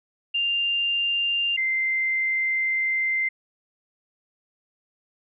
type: tone pair in turn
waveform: sine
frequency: 2794 / 2083 Hz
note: F7 / C7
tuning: 0 / -8 cents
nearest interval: perfect fourth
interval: 508 cents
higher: first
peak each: -21 dBFS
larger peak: neither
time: 0.34-1.57 / 1.57-3.29 s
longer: second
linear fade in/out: 10 ms
effects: none